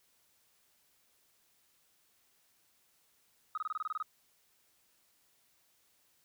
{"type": "tone bursts", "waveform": "sine", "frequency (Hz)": 1263, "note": "D#6", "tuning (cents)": 26, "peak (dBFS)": -32, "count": 10, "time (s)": [3.55, 4.026], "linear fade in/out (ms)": 2, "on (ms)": 26, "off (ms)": 24, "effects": ["tanh soft clip ceiling -28 dBFS", "white hiss -71 dBFS RMS until 6.24 s"]}